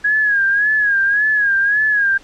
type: tone with vibrato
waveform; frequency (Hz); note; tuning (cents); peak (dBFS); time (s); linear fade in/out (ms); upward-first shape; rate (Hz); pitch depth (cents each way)
sine; 1655; G#6; -6; -12; 0.04-2.18; 10; sine; 1.8; 79
effects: pink hiss -45 dBFS RMS until 2.23 s + low-pass 6000 Hz 12 dB/octave